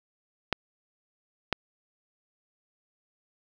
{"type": "clicks", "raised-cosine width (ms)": 0.3, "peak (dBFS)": -8, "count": 2, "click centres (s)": [0.527, 1.527], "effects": []}